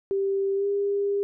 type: tone with pitch glide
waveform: sine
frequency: 392.1 to 402 Hz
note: G4 to G4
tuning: 0 to +44 cents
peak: -22 dBFS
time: 0.11-1.23 s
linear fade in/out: 0 ms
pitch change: +44 cents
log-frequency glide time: 0.55-0.66 s
effects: none